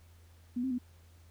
sine tone with pitch steps, 244.2 / 262.7 / 247.6 Hz, B3 / C4 / B3, -19 / +7 / +5 cents, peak -30 dBFS, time 0.56-0.785 s, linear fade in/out 10 ms, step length 75 ms, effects added 84 Hz sine -56 dBFS peak until 1.3 s + pink hiss -66 dBFS RMS until 1.3 s

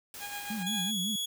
white noise, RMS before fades -44 dBFS, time 0.14-0.63 s, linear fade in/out 2 ms
15% pulse tone with tremolo, 818 Hz, G#5, 26 cents flat, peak -30 dBFS, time 0.19-0.92 s, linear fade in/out 50 ms, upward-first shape sine, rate 7.2 Hz, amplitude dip 50%
sine tone with vibrato, 198.5 Hz, G3, 22 cents sharp, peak -33 dBFS, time 0.5-1.16 s, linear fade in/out 5 ms, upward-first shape sine, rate 5.4 Hz, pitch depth 200 cents each way
sawtooth tone, 3360 Hz, G#7, 19 cents sharp, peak -28 dBFS, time 0.66-1.26 s, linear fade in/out 10 ms
effects none

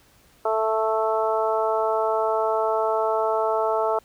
harmonic tone, 220 Hz, A3, in tune, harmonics 2 / 3 / 4 / 5 / 6, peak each -25 / -24 / -26 / -31 / -29 dBFS, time 0.45-3.99 s, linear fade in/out 5 ms, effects pink hiss -57 dBFS RMS until 4.04 s

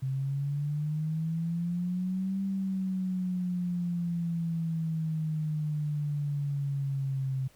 sine exponential two-way sweep, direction up then down, 131.7 to 195.1 to 131.7 Hz, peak -28 dBFS, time 0.02-7.48 s, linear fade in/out 10 ms, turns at 2.42 s, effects pink hiss -61 dBFS RMS until 7.55 s

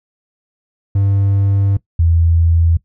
triangle / sine tone pair in turn, 99 / 83.25 Hz, G2 / E2, +18 / +18 cents, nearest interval minor third, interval 300 cents, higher first, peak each -9 dBFS, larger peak neither, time 0.95-1.77 / 1.99-2.77 s, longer first, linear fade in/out 5 ms, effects noise-tail reverb RT60 0.1 s tail -18 dB re dry

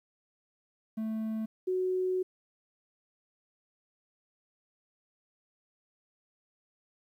triangle / sine tone pair in turn, 220 / 370 Hz, A3 / F#4, 0 / 0 cents, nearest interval major sixth, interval 900 cents, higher second, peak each -29 / -27 dBFS, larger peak second, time 0.97-1.46 / 1.67-2.23 s, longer second, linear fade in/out 10 ms, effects 11-bit

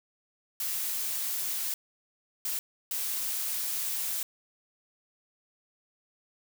blue noise bursts at uneven times, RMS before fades -32 dBFS, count 3, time 0.6-1.74 / 2.45-2.59 / 2.91-4.23 s, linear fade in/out 2 ms, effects none

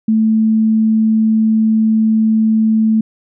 sine tone, 220 Hz, A3, in tune, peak -9 dBFS, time 0.08-3.01 s, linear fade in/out 5 ms, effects none

